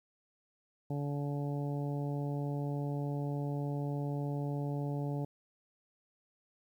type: harmonic tone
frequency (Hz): 143.4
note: D3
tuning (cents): -41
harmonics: 1 / 2 / 3 / 4 / 5 / 6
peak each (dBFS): -34 / -40 / -44 / -46 / -48 / -50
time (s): 0.9-5.25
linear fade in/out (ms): 5
effects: 11-bit